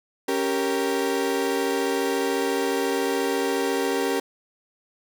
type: chord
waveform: 35% pulse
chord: G diminished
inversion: second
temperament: equal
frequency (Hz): 277.2 / 392 / 466.2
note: Db4 / G4 / Bb4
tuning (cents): 0 / 0 / 0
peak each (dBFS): -26 / -24 / -25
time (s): 0.28-4.2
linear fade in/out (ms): 5
effects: none

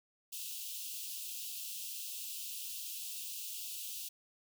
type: high-pass noise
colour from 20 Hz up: white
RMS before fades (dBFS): -43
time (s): 0.32-4.09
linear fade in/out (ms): 10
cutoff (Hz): 2600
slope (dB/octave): 96
effects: none

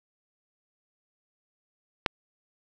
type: click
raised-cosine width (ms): 0.3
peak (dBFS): -6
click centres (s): 2.062
effects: none

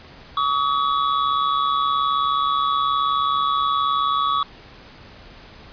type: tone pair together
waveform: square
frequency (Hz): 1134 / 1272.9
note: C#6 / D#6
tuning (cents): +39 / +39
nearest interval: major second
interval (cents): 200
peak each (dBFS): -20 / -24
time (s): 0.37-4.43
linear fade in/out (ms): 2
effects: pink hiss -44 dBFS RMS until 5.72 s + resampled to 11025 Hz

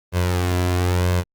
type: tone with flanger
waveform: sawtooth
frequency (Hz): 89.5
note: F2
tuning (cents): +43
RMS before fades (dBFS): -19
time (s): 0.12-1.24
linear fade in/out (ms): 50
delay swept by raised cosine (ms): 1.9 to 3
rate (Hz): 1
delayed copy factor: +0.55
effects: Opus 24 kbps

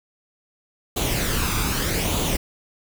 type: noise with flanger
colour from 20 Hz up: pink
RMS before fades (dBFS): -23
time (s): 0.96-2.37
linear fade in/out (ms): 10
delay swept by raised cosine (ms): 0.28 to 0.83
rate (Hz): 0.82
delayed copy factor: +0.55
effects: none

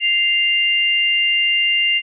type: tone pair together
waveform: sine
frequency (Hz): 2093 / 2794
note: C7 / F7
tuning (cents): 0 / 0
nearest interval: perfect fourth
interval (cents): 500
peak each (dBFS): -19 / -15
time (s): 0-2.02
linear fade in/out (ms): 50
effects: none

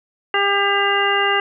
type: harmonic tone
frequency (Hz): 400.5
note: G4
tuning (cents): +37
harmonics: 1 / 2 / 3 / 4 / 5 / 7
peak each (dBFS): -22 / -22 / -22 / -22 / -22 / -22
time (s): 0.34-1.4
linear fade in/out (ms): 2
effects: none

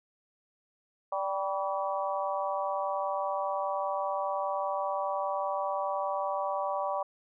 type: harmonic tone with a mistuned harmonic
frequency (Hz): 195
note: G3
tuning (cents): -9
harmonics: 3 / 4 / 5 / 6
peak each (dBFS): -33 / -34 / -35 / -36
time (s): 1.12-7.03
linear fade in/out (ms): 5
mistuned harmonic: 6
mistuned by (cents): -43
effects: none

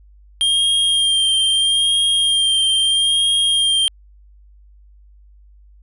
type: tone with vibrato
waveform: square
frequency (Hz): 3203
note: G7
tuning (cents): +37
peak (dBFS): -14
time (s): 0.41-3.88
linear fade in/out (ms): 0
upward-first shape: sine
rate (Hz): 0.77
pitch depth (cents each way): 25
effects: added 50 Hz sine -44 dBFS peak until 5.82 s + resampled to 24000 Hz

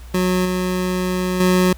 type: tone with level steps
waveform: 25% pulse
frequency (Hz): 182.9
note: F#3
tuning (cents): -20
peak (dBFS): -12 / -15 / -9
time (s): 0.14-1.73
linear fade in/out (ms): 5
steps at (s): 0.45 / 1.4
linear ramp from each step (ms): 5
effects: added 60 Hz sine -34 dBFS peak until 1.77 s + pink hiss -47 dBFS RMS until 1.77 s

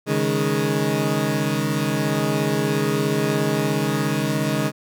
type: chord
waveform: 20% pulse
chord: C# suspended second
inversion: none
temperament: equal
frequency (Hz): 138.59 / 155.56 / 207.7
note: C#3 / D#3 / G#3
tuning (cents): 0 / 0 / 0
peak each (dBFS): -19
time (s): 0.06-4.72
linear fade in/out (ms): 50
effects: none

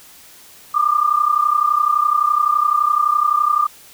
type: tone pair together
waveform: sine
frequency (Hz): 1182.2 / 1214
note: D6 / D#6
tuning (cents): +11 / -43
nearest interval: unison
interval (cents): 46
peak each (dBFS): -16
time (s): 0.74-3.67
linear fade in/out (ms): 10
effects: white hiss -44 dBFS RMS until 3.93 s

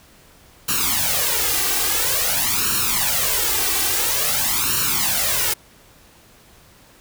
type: noise with flanger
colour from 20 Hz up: white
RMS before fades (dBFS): -20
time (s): 0.68-5.54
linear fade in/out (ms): 10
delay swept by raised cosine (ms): 0.71 to 2.61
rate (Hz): 0.49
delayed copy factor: +0.85
effects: pink hiss -50 dBFS RMS until 7 s

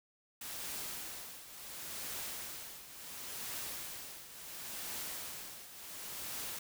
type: noise with tremolo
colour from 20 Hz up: white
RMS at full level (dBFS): -41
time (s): 0.41-6.59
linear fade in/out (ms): 5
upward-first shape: triangle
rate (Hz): 0.71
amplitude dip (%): 75
effects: none

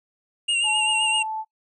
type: tone with vibrato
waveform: square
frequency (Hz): 2794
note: F7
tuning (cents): 0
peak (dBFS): -20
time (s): 0.48-1.23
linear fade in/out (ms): 10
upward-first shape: sine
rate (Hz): 7.7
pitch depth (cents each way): 40
type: tone with pitch glide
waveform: sine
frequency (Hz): 862 to 874.5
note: A5 to A5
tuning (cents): -36 to -11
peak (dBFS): -26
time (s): 0.63-1.45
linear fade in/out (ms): 50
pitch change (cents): +25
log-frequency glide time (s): 0.8-0.96
effects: noise-tail reverb RT60 0.1 s tail -23 dB re dry + resampled to 24000 Hz

